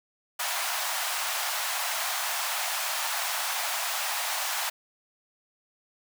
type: high-pass noise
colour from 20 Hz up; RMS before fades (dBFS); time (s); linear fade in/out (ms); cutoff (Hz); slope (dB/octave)
pink; -30; 0.39-4.7; 10; 670; 48
effects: none